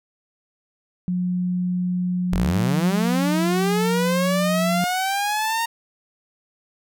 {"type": "tone", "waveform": "sine", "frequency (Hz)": 180, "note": "F#3", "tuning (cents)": -47, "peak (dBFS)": -20, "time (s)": [1.08, 4.84], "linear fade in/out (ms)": 0}
{"type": "linear sweep", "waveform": "sawtooth", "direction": "up", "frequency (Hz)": [34.01, 930], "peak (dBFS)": -17, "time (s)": [2.32, 5.66], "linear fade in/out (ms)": 10}
{"effects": []}